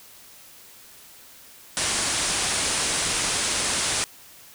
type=low-pass noise; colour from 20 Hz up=white; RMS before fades=-25 dBFS; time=1.77-4.04 s; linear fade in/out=0 ms; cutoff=10000 Hz; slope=96 dB/octave; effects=white hiss -48 dBFS RMS until 4.54 s